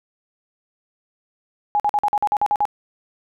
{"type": "tone bursts", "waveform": "sine", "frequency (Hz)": 830.6, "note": "G#5", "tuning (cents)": 0, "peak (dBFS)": -15, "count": 10, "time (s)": [1.75, 2.653], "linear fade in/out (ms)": 0, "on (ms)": 48, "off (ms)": 47, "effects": []}